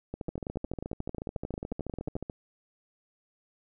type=two click trains; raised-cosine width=2 ms; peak=-22 / -21 dBFS; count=31 / 22; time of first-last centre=0.14-2.298 / 0.29-2.165 s; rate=13.9 / 11.2 Hz; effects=none